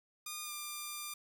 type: tone with pitch glide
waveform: 5% pulse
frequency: 1217 to 1194 Hz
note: D#6 to D6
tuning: -39 to +28 cents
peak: -29 dBFS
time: 0.26-1.14 s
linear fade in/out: 5 ms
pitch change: -33 cents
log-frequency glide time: 0.44-0.52 s
effects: 10-bit